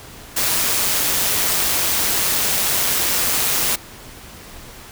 white noise with amplitude modulation, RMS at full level -17 dBFS, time 0.36-3.76 s, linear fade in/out 10 ms, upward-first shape sine, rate 187 Hz, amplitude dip 40%, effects pink hiss -39 dBFS RMS until 4.91 s

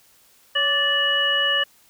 sine tone cluster, 563 / 1165 / 1752 / 2924 Hz, C#5 / D6 / A6 / F#7, +27 / -14 / -8 / -21 cents, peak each -29 / -29 / -22 / -20 dBFS, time 0.55-1.64 s, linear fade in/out 10 ms, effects white hiss -56 dBFS RMS until 1.89 s

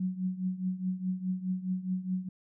sine tone with tremolo, 185 Hz, F#3, in tune, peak -26 dBFS, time 0-2.29 s, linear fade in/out 5 ms, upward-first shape triangle, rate 4.8 Hz, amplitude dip 85%, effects none

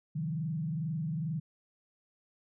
sine tone with frequency modulation, 158.5 Hz, D#3, 32 cents sharp, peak -31 dBFS, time 0.15-1.4 s, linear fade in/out 10 ms, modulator 22.3 Hz, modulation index 0.83, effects none

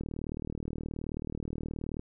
click train, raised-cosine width 3 ms, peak -23 dBFS, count 78, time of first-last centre 0.01-1.995 s, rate 38.8 Hz, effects none

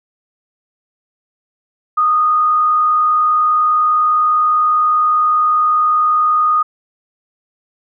sine tone with frequency modulation, 1235 Hz, D#6, 13 cents flat, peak -10 dBFS, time 1.97-6.63 s, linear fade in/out 10 ms, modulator 60.2 Hz, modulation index 0.28, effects none

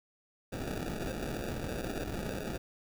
white noise with sample-and-hold, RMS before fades -37 dBFS, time 0.52-2.58 s, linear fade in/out 10 ms, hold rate 1050 Hz, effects none

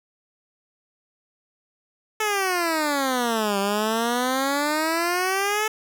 10% pulse exponential two-way sweep, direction down then up, 437.6 to 196 to 437.6 Hz, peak -13 dBFS, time 2.2-5.68 s, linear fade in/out 5 ms, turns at 3.59 s, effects none

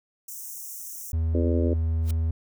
white high-pass noise, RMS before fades -38 dBFS, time 0.28-1.12 s, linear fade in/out 5 ms, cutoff 5600 Hz, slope 96 dB/octave
triangle tone, 81 Hz, E2, 30 cents flat, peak -20 dBFS, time 1.13-2.31 s, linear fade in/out 5 ms
harmonic tone, 84.7 Hz, E2, 48 cents sharp, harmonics 3 / 4 / 5 / 6 / 7, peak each -27 / -29 / -31 / -33 / -34 dBFS, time 1.34-1.74 s, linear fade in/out 10 ms
white noise with exponential growth, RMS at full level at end -35 dBFS, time 2.02-2.11 s, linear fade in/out 5 ms, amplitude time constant 19 ms
effects none

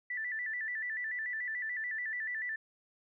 sine tone with vibrato, 1864.7 Hz, A#6, in tune, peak -34 dBFS, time 0.1-2.56 s, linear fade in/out 5 ms, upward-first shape square, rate 6.9 Hz, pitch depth 93 cents each way, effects none

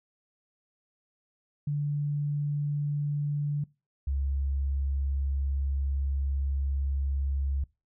sine tone pair in turn, 145.8 / 68.81 Hz, D3 / C#2, -12 / -12 cents, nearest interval octave + minor second, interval 1300 cents, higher first, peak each -26 dBFS, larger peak neither, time 1.67-3.64 / 4.07-7.64 s, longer second, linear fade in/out 5 ms, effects noise-tail reverb RT60 0.3 s tail -24 dB re dry

